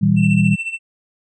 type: chord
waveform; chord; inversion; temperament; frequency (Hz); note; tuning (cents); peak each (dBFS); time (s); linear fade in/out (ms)
sine; E diminished; second; equal with one note detuned; 116.54 / 160.58 / 196; Bb2 / E3 / G3; 0 / -45 / 0; -18 / -16 / -14; 0.01-0.56; 20
type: tone with tremolo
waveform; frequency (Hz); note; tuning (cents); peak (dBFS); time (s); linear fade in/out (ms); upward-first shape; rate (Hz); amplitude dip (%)
triangle; 2685; E7; +31; -18; 0.16-0.79; 50; sine; 14; 75
effects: resampled to 24000 Hz